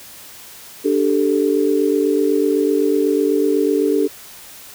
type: chord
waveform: sine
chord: D suspended fourth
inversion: none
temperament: equal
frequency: 293.7 / 392 / 440 Hz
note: D4 / G4 / A4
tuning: 0 / 0 / 0 cents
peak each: -18 dBFS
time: 0.84-4.08 s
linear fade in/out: 20 ms
effects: white hiss -39 dBFS RMS until 4.74 s